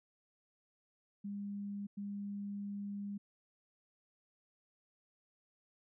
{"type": "tone bursts at uneven times", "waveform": "sine", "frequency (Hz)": 202, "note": "G#3", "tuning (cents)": -48, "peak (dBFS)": -39, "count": 2, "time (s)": [[1.24, 1.87], [1.97, 3.18]], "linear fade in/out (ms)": 10, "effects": []}